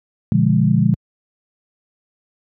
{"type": "chord", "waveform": "sine", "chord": "B diminished seventh", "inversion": "none", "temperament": "equal with one note detuned", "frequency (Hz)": [120.86, 146.83, 174.61, 207.7], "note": ["B2", "D3", "F3", "Ab3"], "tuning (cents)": [-37, 0, 0, 0], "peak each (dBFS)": -17, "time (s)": [0.32, 0.94], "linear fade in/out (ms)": 0, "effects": ["high-pass 80 Hz 12 dB/octave"]}